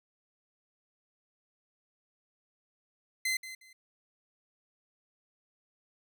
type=tone with echo; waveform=sawtooth; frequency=2059 Hz; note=C7; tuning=28 cents flat; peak=-25 dBFS; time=3.25-3.37 s; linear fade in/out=5 ms; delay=180 ms; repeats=2; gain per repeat=-13 dB; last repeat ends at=3.73 s; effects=none